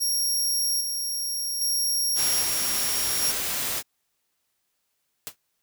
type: tone with tremolo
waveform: 20% pulse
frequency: 5588 Hz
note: F8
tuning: in tune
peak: -17 dBFS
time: 0-3.32 s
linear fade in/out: 20 ms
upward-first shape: square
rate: 0.62 Hz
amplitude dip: 40%
type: noise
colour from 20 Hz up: white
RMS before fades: -28 dBFS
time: 2.15-3.83 s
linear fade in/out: 50 ms
type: noise with exponential decay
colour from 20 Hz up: white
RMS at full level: -30 dBFS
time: 5.27-5.36 s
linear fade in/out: 0 ms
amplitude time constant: 18 ms
effects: white hiss -75 dBFS RMS until 5.62 s